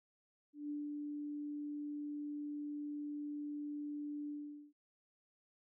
sine tone with ADSR envelope, 293.7 Hz, D4, in tune, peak -38 dBFS, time 0.53-4.73 s, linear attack 170 ms, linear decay 180 ms, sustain -2 dB, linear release 440 ms, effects none

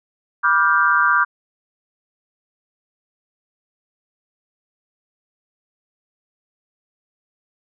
sine chord, G dominant seventh, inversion first, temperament just, 980 / 1176 / 1411.2 / 1568 Hz, B5 / D6 / F6 / G6, -14 / +2 / +18 / 0 cents, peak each -23 / -17 / -18 / -18 dBFS, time 0.43-1.25 s, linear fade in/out 20 ms, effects none

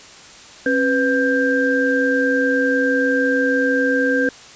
sine tone cluster, 271 / 497.6 / 1584 Hz, C#4 / B4 / G6, -39 / +13 / +18 cents, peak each -19 dBFS, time 0.66-4.29 s, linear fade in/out 2 ms, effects white hiss -41 dBFS RMS until 4.55 s + resampled to 16000 Hz

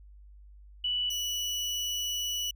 sine / 30% pulse tone pair in turn, 2960 / 2949 Hz, F#7 / F#7, 0 / -6 cents, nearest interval unison, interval 6 cents, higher first, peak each -27 dBFS, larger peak neither, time 0.84-1.1 / 1.1-2.51 s, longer second, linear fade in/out 5 ms, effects added 50 Hz sine -49 dBFS peak until 2.55 s

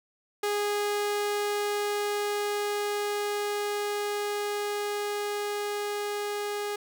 sawtooth tone with level ramp, 412.5 Hz, G#4, 12 cents flat, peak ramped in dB -22 to -26 dBFS, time 0.43-6.76 s, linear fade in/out 5 ms, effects none

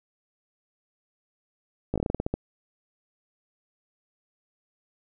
slowing click train, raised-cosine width 2 ms, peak -13 dBFS, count 11, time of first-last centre 1.94-2.34 s, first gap 17 ms, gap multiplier 1.18, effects none

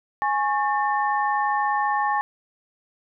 sine tone cluster, 832 / 1097 / 1794 Hz, G#5 / C#6 / A6, +3 / -18 / +33 cents, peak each -22 / -25 / -28 dBFS, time 0.22-2.21 s, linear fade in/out 0 ms, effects none

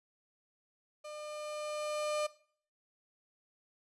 35% pulse tone with level ramp, 602 Hz, D5, 43 cents sharp, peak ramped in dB -42 to -29 dBFS, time 1.04-2.27 s, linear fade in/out 10 ms, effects noise-tail reverb RT60 0.5 s tail -18 dB re dry + resampled to 24000 Hz

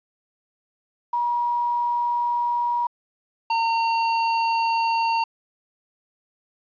sine / square tone pair in turn, 958 / 914 Hz, A#5 / A#5, +47 / -34 cents, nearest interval minor second, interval 81 cents, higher first, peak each -20 dBFS, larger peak neither, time 1.13-2.87 / 3.5-5.24 s, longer neither, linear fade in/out 5 ms, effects resampled to 11025 Hz + 9-bit

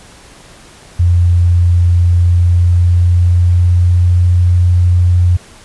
sine tone with pitch glide, 87.31 to 88.68 Hz, F2 to F2, 0 to +27 cents, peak -6 dBFS, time 0.99-5.37 s, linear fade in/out 10 ms, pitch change +27 cents, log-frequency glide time 2.12-4.26 s, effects pink hiss -39 dBFS RMS until 5.64 s + resampled to 24000 Hz

